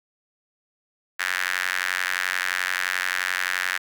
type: tone with high-pass filter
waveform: sawtooth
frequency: 91.5 Hz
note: F#2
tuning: 19 cents flat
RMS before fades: -26 dBFS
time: 1.19-3.78 s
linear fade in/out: 10 ms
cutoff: 1700 Hz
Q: 3.8
effects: none